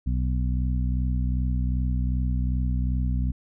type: harmonic tone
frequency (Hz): 62.6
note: B1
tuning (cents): +24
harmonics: 1 / 2 / 3 / 4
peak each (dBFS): -23 / -29 / -33 / -35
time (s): 0.06-3.32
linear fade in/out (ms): 10
effects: none